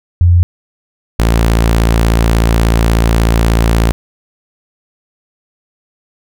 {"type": "tone pair in turn", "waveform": ["sine", "sawtooth"], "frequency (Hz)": [87.31, 56.48], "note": ["F2", "A1"], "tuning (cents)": [0, 46], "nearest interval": "minor sixth", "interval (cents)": 754, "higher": "first", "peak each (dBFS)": -4, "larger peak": "neither", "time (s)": [[0.21, 0.43], [1.19, 3.92]], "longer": "second", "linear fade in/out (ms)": 0, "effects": []}